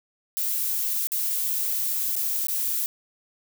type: noise with dropouts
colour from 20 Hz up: violet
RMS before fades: -26 dBFS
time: 0.37-2.86 s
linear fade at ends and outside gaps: 0 ms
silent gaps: 1.071-1.119 / 2.155-2.164 / 2.469-2.484 s
effects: none